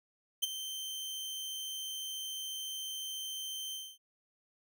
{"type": "tone with ADSR envelope", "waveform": "sawtooth", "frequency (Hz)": 3113, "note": "G7", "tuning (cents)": -13, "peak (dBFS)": -23, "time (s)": [0.42, 3.98], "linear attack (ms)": 15, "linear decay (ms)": 21, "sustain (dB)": -12, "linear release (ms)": 250, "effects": []}